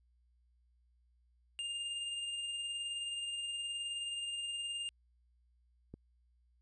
square tone with tremolo, 2809 Hz, F7, 9 cents sharp, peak -37 dBFS, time 1.59-4.89 s, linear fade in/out 0 ms, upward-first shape sine, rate 19 Hz, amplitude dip 30%
click, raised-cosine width 3 ms, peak -34 dBFS, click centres 5.94 s
effects added 60 Hz sine -68 dBFS peak until 6.61 s + resampled to 24000 Hz

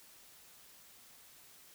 silence, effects white hiss -59 dBFS RMS until 1.74 s

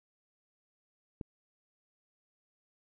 click, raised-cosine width 3 ms, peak -26 dBFS, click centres 1.212 s, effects none

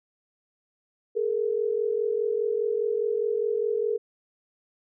sine tone pair together, 420 / 464.9 Hz, G#4 / A#4, +19 / -5 cents, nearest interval major second, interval 176 cents, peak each -26 dBFS, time 1.15-3.98 s, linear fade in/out 20 ms, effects none

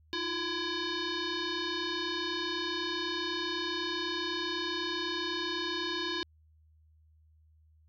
sine tone with frequency modulation, 1664 Hz, G#6, 3 cents sharp, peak -31 dBFS, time 0.13-6.23 s, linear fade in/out 0 ms, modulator 672 Hz, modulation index 4.2, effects added 78 Hz sine -60 dBFS peak until 7.88 s

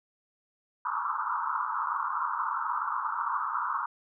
pink band-pass noise, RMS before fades -31 dBFS, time 0.85-3.86 s, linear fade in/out 5 ms, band 910 to 1400 Hz, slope 96 dB/octave, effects none

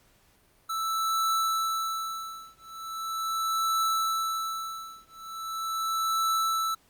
square tone with tremolo, 1318.5 Hz, E6, in tune, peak -24 dBFS, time 0.69-6.75 s, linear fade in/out 10 ms, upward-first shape triangle, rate 0.4 Hz, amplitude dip 100%, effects pink hiss -63 dBFS RMS until 6.89 s + Opus 48 kbps

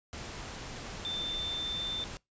sine tone in noise, 3559 Hz, A7, 19 cents sharp, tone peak -33 dBFS, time 1.05-2.04 s, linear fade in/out 0 ms, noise pink, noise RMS -42 dBFS, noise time 0.13-2.17 s, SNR +6 dB, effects noise-tail reverb RT60 0.2 s tail -24 dB re dry + resampled to 16000 Hz

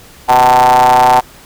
square ring-modulated tone, 64.3 Hz, C2, 30 cents flat, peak -3 dBFS, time 0.28-1.21 s, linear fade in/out 20 ms, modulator 821 Hz, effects pink hiss -39 dBFS RMS until 1.45 s

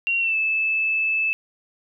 sine tone with pitch glide, 2750 to 2621 Hz, F7 to E7, -27 to -11 cents, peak -19 dBFS, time 0.07-1.33 s, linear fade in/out 0 ms, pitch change -84 cents, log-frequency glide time 0.19-0.36 s, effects none

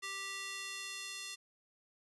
square tone with high-pass filter sweep, 392 Hz, G4, in tune, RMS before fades -43 dBFS, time 0.02-1.36 s, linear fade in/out 20 ms, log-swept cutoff 1700 to 3300 Hz, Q 1, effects resampled to 24000 Hz

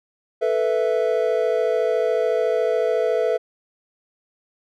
triangle chord, A suspended second, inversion none, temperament equal, 440 / 493.9 / 659.3 Hz, A4 / B4 / E5, 0 / 0 / 0 cents, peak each -20 / -20 / -21 dBFS, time 0.41-3.38 s, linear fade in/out 20 ms, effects none

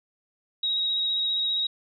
sine tone with vibrato, 3805 Hz, A#7, 35 cents sharp, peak -23 dBFS, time 0.63-1.67 s, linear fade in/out 5 ms, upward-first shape square, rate 15 Hz, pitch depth 12 cents each way, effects none

